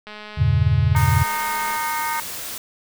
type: click train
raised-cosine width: 0.3 ms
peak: -21 dBFS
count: 359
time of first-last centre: 0.07-1.767 s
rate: 211 Hz
type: chord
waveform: sine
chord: E diminished seventh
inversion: none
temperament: just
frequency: 82.41 / 98.89 / 118.67 / 142.4 Hz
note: E2 / G2 / Bb2 / Db3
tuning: 0 / +16 / +31 / +47 cents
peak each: -20 dBFS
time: 0.37-1.24 s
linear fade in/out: 20 ms
type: harmonic tone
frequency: 307.7 Hz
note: D#4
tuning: 19 cents flat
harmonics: 3 / 4 / 5 / 6 / 7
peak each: -24 / -29 / -32 / -34 / -31 dBFS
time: 0.95-2.2 s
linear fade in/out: 0 ms
type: noise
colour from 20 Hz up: white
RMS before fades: -31 dBFS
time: 0.96-2.58 s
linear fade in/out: 2 ms
effects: none